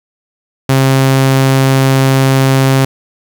sawtooth tone, 133.9 Hz, C3, 40 cents sharp, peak -3 dBFS, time 0.69-2.85 s, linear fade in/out 5 ms, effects 7-bit

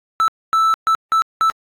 triangle tone bursts at uneven times, 1318.5 Hz, E6, in tune, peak -10 dBFS, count 5, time 0.2-0.28 / 0.53-0.74 / 0.87-0.95 / 1.12-1.22 / 1.41-1.5 s, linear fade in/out 0 ms, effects AAC 64 kbps

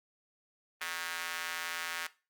square tone with high-pass filter, 84.9 Hz, F2, 48 cents flat, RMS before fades -38 dBFS, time 0.81-2.07 s, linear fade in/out 5 ms, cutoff 1600 Hz, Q 1.5, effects noise-tail reverb RT60 0.3 s tail -18 dB re dry + Opus 24 kbps

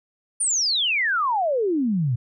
sine exponential sweep, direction down, 9550 to 113.2 Hz, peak -19 dBFS, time 0.4-2.16 s, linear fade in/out 10 ms, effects none

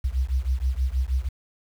sine beating tone pair, 61.74 / 68.04 Hz, B1 / C#2, 0 / -32 cents, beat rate 6.3 Hz, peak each -24 / -25 dBFS, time 0.04-1.29 s, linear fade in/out 10 ms, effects 8-bit

